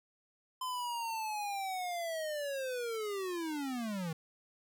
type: linear sweep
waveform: square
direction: down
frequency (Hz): 1029 to 155.56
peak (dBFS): -36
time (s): 0.61-4.13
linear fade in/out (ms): 5
effects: none

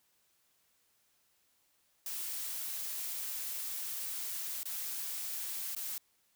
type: noise with dropouts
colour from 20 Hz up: blue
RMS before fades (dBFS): -39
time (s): 2.06-5.98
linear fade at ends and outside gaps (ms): 2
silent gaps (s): 4.632-4.655 / 5.75-5.764
effects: white hiss -73 dBFS RMS until 6.35 s

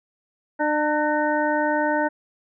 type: harmonic tone with a mistuned harmonic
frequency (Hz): 300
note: D4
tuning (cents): +37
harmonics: 1 / 2 / 3 / 5 / 6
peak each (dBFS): -25 / -24 / -24 / -27 / -31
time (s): 0.59-2.09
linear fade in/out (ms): 20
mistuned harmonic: 6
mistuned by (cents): +37
effects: none

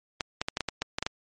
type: clicks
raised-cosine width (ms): 0.2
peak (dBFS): -11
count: 10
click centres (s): 0.208 / 0.415 / 0.485 / 0.571 / 0.607 / 0.687 / 0.82 / 0.985 / 1.026 / 1.065
effects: MP3 48 kbps

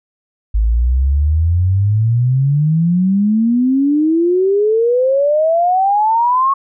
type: exponential sweep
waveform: sine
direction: up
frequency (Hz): 51.9 to 1108.7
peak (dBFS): -10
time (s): 0.54-6.54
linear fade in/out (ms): 10
effects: none

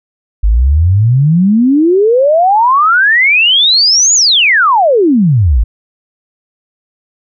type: exponential two-way sweep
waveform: sine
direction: up then down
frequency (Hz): 49 to 7040 to 49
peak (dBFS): -5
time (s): 0.43-5.64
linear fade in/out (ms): 10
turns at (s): 4.14
effects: none

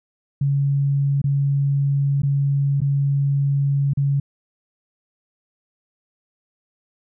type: tone with dropouts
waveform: sine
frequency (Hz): 140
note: C#3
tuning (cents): +18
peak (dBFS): -16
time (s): 0.41-4.2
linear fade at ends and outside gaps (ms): 5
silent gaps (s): 1.217-1.241 / 2.22-2.232 / 2.805-2.816 / 3.935-3.972
effects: none

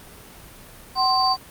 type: tone cluster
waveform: sine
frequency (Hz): 757 / 1053 / 4625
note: F#5 / C6 / D8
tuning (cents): +39 / +11 / -27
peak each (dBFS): -21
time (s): 0.95-1.37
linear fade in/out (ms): 50
effects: pink hiss -44 dBFS RMS until 1.5 s + Opus 32 kbps

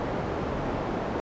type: low-pass noise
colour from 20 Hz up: white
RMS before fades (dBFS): -30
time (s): 0-1.2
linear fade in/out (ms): 0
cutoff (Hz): 670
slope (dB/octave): 12
effects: resampled to 16000 Hz

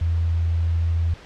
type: tone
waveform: sine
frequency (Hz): 83.3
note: E2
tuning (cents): +19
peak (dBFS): -18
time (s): 0.01-1.14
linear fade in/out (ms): 5
effects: pink hiss -44 dBFS RMS until 1.25 s + low-pass 4000 Hz 12 dB/octave

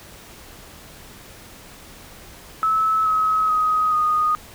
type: tone with pitch steps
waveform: sine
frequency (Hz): 1300 / 1278.4 / 1257.2 / 1236.3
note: E6 / D#6 / D#6 / D#6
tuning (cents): -24 / +47 / +18 / -11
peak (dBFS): -16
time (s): 2.63-4.35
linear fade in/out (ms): 0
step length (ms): 430
effects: pink hiss -43 dBFS RMS until 4.54 s

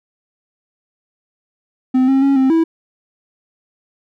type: tone with pitch steps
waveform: triangle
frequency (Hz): 257.7 / 268.3 / 275.7 / 263.9 / 326.9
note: C4 / C4 / C#4 / C4 / E4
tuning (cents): -26 / +44 / -9 / +15 / -14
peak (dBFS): -8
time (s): 1.94-2.64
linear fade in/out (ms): 10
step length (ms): 140
effects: none

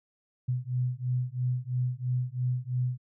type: beating tone pair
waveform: sine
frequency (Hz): 124 / 127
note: B2 / B2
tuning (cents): +7 / +49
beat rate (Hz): 3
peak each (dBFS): -30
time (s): 0.48-2.98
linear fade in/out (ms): 10
effects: none

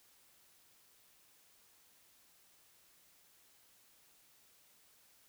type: silence
effects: white hiss -67 dBFS RMS until 5.28 s

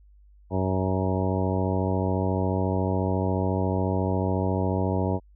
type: harmonic tone with a mistuned harmonic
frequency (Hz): 94.1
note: F#2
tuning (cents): +30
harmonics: 1 / 2 / 3 / 4 / 5 / 6 / 7 / 9 / 10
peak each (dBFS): -26 / -29 / -31 / -32 / -33 / -34 / -34 / -36 / -36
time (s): 0.5-5.2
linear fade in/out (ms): 50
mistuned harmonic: 9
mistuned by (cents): -29
effects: added 50 Hz sine -51 dBFS peak until 5.35 s

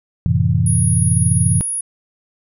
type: chord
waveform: sine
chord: F# half-diminished seventh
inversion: none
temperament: equal with one note detuned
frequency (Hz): 90.18 / 110 / 130.81 / 164.81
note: F#2 / A2 / C3 / E3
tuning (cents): -44 / 0 / 0 / 0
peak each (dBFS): -18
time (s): 0.26-1.61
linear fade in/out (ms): 0
type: tone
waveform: sine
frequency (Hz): 10380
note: E9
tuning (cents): -28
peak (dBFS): -19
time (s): 0.66-1.81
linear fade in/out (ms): 5
effects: none

